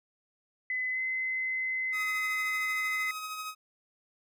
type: tone with pitch glide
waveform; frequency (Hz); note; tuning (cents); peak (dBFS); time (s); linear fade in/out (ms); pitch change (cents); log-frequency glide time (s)
sine; 2020 to 2047; B6 to C7; +39 to -38; -29; 0.7-3.11; 2; +23; 0.92-0.99
type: tone with tremolo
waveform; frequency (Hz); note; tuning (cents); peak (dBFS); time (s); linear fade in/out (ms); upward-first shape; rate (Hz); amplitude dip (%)
sawtooth; 1265; D#6; +28; -31; 1.92-3.55; 50; sine; 13; 35
effects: none